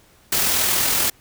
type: noise with amplitude modulation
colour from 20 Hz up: white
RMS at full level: -18 dBFS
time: 0.32-1.1 s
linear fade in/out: 5 ms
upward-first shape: sine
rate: 41.3 Hz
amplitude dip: 30%
effects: pink hiss -54 dBFS RMS until 1.2 s